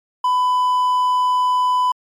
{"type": "tone", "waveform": "triangle", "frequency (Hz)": 1000, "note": "B5", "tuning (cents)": 21, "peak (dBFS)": -12, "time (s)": [0.24, 1.92], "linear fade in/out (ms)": 5, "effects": ["MP3 96 kbps"]}